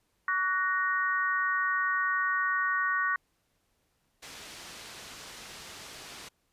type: chord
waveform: sine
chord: F# major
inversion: second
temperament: equal with one note detuned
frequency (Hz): 1132.7 / 1480 / 1864.7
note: C#6 / F#6 / A#6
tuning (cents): +37 / 0 / 0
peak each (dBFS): -30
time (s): 0.28-3.16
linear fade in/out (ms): 2
type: low-pass noise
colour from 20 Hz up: white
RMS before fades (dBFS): -46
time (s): 4.22-6.29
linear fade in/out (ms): 10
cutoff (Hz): 5600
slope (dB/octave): 12
effects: pink hiss -74 dBFS RMS until 6.52 s + resampled to 32000 Hz